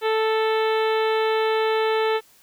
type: harmonic tone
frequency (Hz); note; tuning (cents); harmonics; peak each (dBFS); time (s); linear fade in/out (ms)
440; A4; 0; 1 / 2 / 3 / 4 / 5 / 6 / 7 / 8 / 9; -20 / -26 / -30 / -32 / -34 / -36 / -37 / -38 / -39; 0.01-2.21; 50
effects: white hiss -55 dBFS RMS until 2.42 s